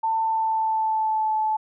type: tone with pitch glide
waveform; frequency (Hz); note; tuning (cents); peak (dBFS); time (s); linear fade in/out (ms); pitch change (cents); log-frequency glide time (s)
sine; 893 to 867.6; A5 to A5; +25 to -25; -20; 0.03-1.57; 10; -50; 0.2-1.35
effects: none